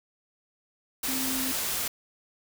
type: tone in noise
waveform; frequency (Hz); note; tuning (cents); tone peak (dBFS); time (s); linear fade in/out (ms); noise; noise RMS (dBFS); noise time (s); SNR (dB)
sine; 262; C4; +2; -32; 1.08-1.52; 5; white; -30; 1.03-1.88; -5
effects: none